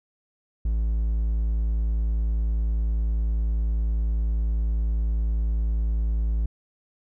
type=tone; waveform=triangle; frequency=55 Hz; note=A1; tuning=in tune; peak=-19 dBFS; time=0.65-6.46 s; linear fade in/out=5 ms; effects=none